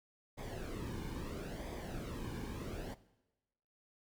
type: noise with flanger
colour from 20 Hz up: brown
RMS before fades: -43 dBFS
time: 0.37-2.95 s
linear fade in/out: 20 ms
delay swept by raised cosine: 0.71 to 1.55 ms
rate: 0.75 Hz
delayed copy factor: -0.65
effects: noise-tail reverb RT60 1.0 s tail -18 dB re dry